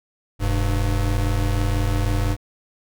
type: tone pair together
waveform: square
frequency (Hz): 42.04 / 100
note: E1 / G2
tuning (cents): +35 / +35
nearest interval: octave + minor third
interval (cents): 1500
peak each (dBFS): -22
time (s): 0.39-2.37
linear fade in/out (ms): 50
effects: none